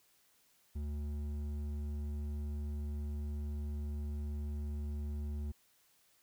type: tone with hard clipping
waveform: sine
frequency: 73.42 Hz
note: D2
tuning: in tune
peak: -38 dBFS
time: 0.75-5.52 s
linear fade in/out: 10 ms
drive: 8 dB
effects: white hiss -70 dBFS RMS until 6.22 s